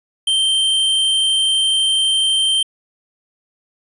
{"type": "tone", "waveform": "square", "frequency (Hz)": 3134, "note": "G7", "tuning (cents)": -1, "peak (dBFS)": -14, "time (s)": [0.27, 2.63], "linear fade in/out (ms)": 5, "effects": ["resampled to 24000 Hz"]}